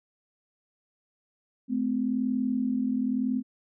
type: tone pair together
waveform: sine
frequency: 216 / 256.9 Hz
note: A3 / C4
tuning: -32 / -32 cents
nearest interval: minor third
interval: 300 cents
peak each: -29 / -26 dBFS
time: 1.68-3.43 s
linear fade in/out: 50 ms
effects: none